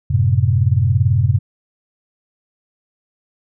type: chord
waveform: sine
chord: F# diminished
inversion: none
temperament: equal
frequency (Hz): 92.5 / 110 / 130.81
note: F#2 / A2 / C3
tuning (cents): 0 / 0 / 0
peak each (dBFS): -16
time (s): 0.1-1.39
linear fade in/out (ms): 10
effects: none